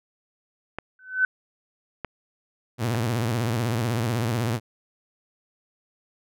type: clicks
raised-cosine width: 0.5 ms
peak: -15 dBFS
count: 3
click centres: 0.786 / 2.047 / 2.948 s
type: tone with exponential growth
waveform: sine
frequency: 1515 Hz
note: F#6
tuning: 40 cents sharp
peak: -14 dBFS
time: 0.99-1.25 s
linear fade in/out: 2 ms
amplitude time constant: 56 ms
type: tone with vibrato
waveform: sawtooth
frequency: 115.7 Hz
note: A#2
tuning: 13 cents flat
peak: -19 dBFS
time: 2.78-4.6 s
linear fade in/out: 50 ms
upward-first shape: sine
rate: 16 Hz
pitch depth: 150 cents each way
effects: none